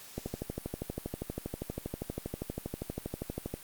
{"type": "click train", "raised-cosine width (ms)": 2, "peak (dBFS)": -21, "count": 43, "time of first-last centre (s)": [0.18, 3.54], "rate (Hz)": 12.5, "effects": ["white hiss -50 dBFS RMS until 3.63 s", "Opus 48 kbps"]}